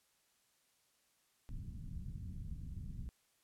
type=low-pass noise; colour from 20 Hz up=pink; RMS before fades=-45 dBFS; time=1.49-3.09 s; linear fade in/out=0 ms; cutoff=180 Hz; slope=24 dB/octave; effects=white hiss -75 dBFS RMS until 3.43 s + low-pass 12000 Hz 12 dB/octave